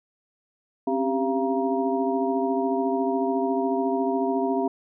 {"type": "tone cluster", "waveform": "sine", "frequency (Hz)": [264.8, 278.8, 392.8, 685, 943], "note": ["C4", "C#4", "G4", "F5", "A#5"], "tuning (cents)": [21, 10, 4, -34, 20], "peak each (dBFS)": [-26, -33, -26, -28, -31], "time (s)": [0.87, 4.68], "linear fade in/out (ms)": 5, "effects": []}